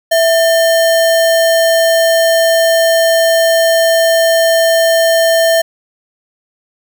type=tone with sample-and-hold; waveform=sine; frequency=659.3 Hz; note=E5; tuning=in tune; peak=-7 dBFS; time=0.11-5.62 s; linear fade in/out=10 ms; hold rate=2450 Hz; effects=none